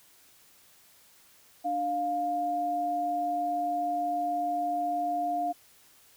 sine tone pair together, 295.6 / 704 Hz, D4 / F5, +11 / +14 cents, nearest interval octave + minor third, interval 1503 cents, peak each -36 / -27 dBFS, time 1.64-5.53 s, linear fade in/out 20 ms, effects white hiss -59 dBFS RMS until 6.16 s

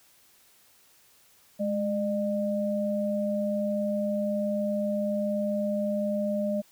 sine tone pair together, 208.4 / 604 Hz, G#3 / D5, +6 / +48 cents, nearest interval octave + tritone, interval 1842 cents, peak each -28 dBFS, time 1.59-6.62 s, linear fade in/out 20 ms, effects white hiss -60 dBFS RMS until 6.71 s

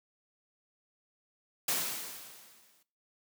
white noise with exponential decay, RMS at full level -29 dBFS, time 1.68-2.83 s, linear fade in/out 5 ms, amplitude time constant 250 ms, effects noise-tail reverb RT60 0.4 s tail -20 dB re dry + high-pass 150 Hz 12 dB/octave

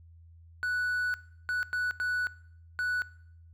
triangle tone bursts at uneven times, 1480 Hz, F#6, in tune, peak -26 dBFS, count 5, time 0.63-1.14 / 1.49-1.63 / 1.73-1.91 / 2-2.27 / 2.79-3.02 s, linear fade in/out 0 ms, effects noise-tail reverb RT60 0.7 s tail -20 dB re dry + added 83 Hz sine -51 dBFS peak until 3.53 s

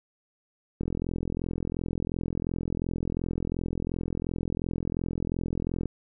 click train, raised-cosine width 3 ms, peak -17 dBFS, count 217, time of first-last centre 0.81-5.857 s, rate 42.8 Hz, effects none

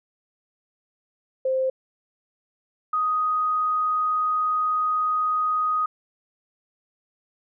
sine tone pair in turn, 523.3 / 1248.2 Hz, C5 / D#6, 0 / +5 cents, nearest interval octave + minor third, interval 1505 cents, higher second, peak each -20 dBFS, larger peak neither, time 1.45-1.7 / 2.93-5.86 s, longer second, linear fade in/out 5 ms, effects none

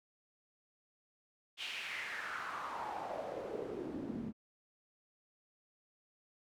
pink noise with band-pass filter sweep, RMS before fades -42 dBFS, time 1.57-4.33 s, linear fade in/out 50 ms, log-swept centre 3100 to 210 Hz, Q 3.6, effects none

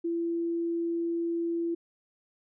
sine tone, 337.3 Hz, E4, 40 cents sharp, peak -27 dBFS, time 0.04-1.75 s, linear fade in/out 10 ms, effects none

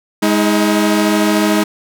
sawtooth tone pair together, 207.7 / 318.3 Hz, G#3 / D#4, 0 / +39 cents, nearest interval perfect fifth, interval 739 cents, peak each -10 dBFS, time 0.22-1.64 s, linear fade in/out 10 ms, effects none

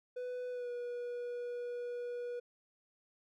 triangle tone with pitch glide, 497.2 to 484.7 Hz, B4 to B4, +12 to -32 cents, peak -36 dBFS, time 0.16-2.4 s, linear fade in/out 10 ms, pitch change -44 cents, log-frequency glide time 0.51-0.7 s, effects none

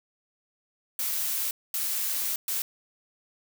blue noise bursts at uneven times, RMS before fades -29 dBFS, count 3, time 0.99-1.51 / 1.74-2.36 / 2.48-2.62 s, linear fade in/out 2 ms, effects none

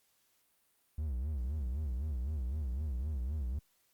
triangle tone with vibrato, 68.8 Hz, C#2, 12 cents flat, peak -31 dBFS, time 0.98-3.59 s, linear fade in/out 5 ms, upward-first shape sine, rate 3.9 Hz, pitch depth 230 cents each way, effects white hiss -73 dBFS RMS until 3.93 s + Opus 48 kbps

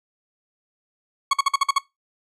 40% pulse tone bursts, 1108.7 Hz, C#6, in tune, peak -14 dBFS, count 7, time 1.31-1.784 s, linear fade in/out 5 ms, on 24 ms, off 51 ms, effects noise-tail reverb RT60 0.2 s tail -21 dB re dry + low-pass 8000 Hz 12 dB/octave

